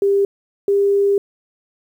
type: tone pair in turn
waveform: sine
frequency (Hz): 398.1 / 400.2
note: G4 / G4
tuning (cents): +27 / +36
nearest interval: unison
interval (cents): 9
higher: second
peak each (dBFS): -12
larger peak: neither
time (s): 0.02-0.25 / 0.68-1.18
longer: second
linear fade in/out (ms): 2
effects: 8-bit